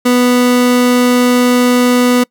30% pulse tone, 246.9 Hz, B3, in tune, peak -5 dBFS, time 0.05-2.24 s, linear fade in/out 10 ms, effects noise-tail reverb RT60 0.1 s tail -25 dB re dry

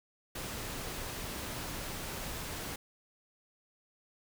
pink noise, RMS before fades -40 dBFS, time 0.35-2.76 s, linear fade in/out 5 ms, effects none

